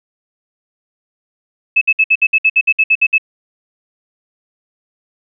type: tone bursts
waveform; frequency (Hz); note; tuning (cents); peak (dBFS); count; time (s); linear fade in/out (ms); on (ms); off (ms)
sine; 2602; E7; -23; -7; 13; 1.76-3.182; 10; 54; 60
effects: none